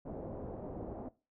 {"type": "low-pass noise", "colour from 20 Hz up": "white", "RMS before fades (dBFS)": -43, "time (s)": [0.05, 1.09], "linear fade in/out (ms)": 10, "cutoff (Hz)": 630, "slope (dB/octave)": 24, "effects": ["noise-tail reverb RT60 0.3 s tail -19 dB re dry"]}